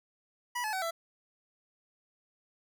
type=tone with pitch steps; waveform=25% pulse; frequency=976 / 859.5 / 757 / 666.6 Hz; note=B5 / A5 / F#5 / E5; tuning=-21 / -41 / +39 / +19 cents; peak=-28 dBFS; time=0.55-0.91 s; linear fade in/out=10 ms; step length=90 ms; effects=none